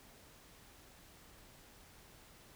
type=silence; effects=pink hiss -60 dBFS RMS until 2.55 s